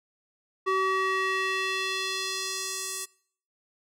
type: tone with band-pass filter sweep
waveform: square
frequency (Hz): 380.4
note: F#4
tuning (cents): +48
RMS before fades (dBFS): -29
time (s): 0.66-3.06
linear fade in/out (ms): 20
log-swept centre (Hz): 1100 to 8900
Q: 1.3
effects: noise-tail reverb RT60 0.6 s tail -25 dB re dry